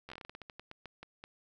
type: slowing click train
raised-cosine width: 0.3 ms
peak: -30 dBFS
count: 17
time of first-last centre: 0.09-1.239 s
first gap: 12 ms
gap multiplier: 1.21
effects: none